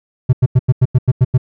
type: tone bursts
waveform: triangle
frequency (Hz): 126.6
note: B2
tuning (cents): +43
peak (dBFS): -4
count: 9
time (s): 0.29-1.379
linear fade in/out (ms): 10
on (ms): 41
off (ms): 90
effects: none